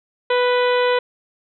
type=harmonic tone with a mistuned harmonic; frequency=493.9 Hz; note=B4; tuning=in tune; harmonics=1 / 2 / 3 / 4 / 5 / 6 / 7 / 8; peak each=-16 / -22 / -26 / -28 / -30 / -32 / -33 / -34 dBFS; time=0.3-0.99 s; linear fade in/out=5 ms; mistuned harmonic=6; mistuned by=+34 cents; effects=none